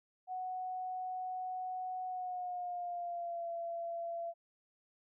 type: tone with pitch glide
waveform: sine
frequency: 740 to 678.6 Hz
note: F#5 to F5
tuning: 0 to -50 cents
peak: -37 dBFS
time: 0.27-4.34 s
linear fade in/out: 50 ms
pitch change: -150 cents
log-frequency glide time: 2.06-3.49 s
effects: none